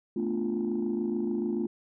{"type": "chord", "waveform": "sine", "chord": "B half-diminished seventh", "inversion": "third", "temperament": "equal", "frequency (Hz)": [220, 246.9, 293.7, 349.2], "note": ["A3", "B3", "D4", "F4"], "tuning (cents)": [0, 0, 0, 0], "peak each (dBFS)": [-30, -33, -35, -30], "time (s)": [0.16, 1.67], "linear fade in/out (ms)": 5, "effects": ["tanh soft clip ceiling -21 dBFS"]}